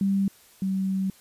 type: tone pair in turn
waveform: sine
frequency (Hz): 196 / 191.3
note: G3 / G3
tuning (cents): 0 / -42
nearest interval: unison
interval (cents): 42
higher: first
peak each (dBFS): -20 / -23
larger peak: first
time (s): 0.01-0.28 / 0.62-1.1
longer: second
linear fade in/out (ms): 2
effects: white hiss -55 dBFS RMS until 1.2 s + resampled to 32000 Hz